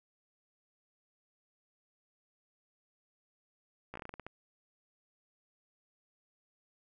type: slowing click train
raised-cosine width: 0.5 ms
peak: -28 dBFS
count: 10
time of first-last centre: 3.94-4.266 s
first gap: 15 ms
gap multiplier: 1.21
effects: none